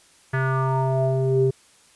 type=tone with low-pass filter sweep; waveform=square; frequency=132.2 Hz; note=C3; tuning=18 cents sharp; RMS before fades=-21 dBFS; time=0.33-1.51 s; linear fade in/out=10 ms; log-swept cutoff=1700 to 350 Hz; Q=5.2; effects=white hiss -55 dBFS RMS until 1.95 s + resampled to 24000 Hz